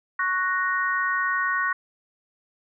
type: chord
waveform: sine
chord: F# major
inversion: second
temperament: equal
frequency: 1108.7 / 1480 / 1864.7 Hz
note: C#6 / F#6 / A#6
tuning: 0 / 0 / 0 cents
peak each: -26 dBFS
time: 0.19-1.73 s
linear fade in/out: 5 ms
effects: none